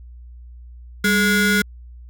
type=ring-modulated tone; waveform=35% pulse; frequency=622 Hz; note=D#5; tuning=1 cent flat; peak=-10 dBFS; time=1.04-1.62 s; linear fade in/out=5 ms; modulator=820 Hz; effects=added 60 Hz sine -37 dBFS peak until 2.09 s